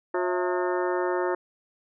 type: harmonic tone with a mistuned harmonic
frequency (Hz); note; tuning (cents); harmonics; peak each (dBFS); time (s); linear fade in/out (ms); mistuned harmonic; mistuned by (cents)
180; F#3; -47; 2 / 3 / 4 / 5 / 6 / 7 / 8 / 9 / 10; -26 / -31 / -34 / -32 / -37 / -37 / -39 / -42 / -39; 0.14-1.35; 5; 4; -140
effects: none